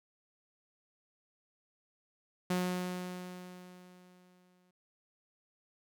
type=tone with exponential decay; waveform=sawtooth; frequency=181 Hz; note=F#3; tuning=38 cents flat; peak=-25 dBFS; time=2.5-4.71 s; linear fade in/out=5 ms; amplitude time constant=480 ms; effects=none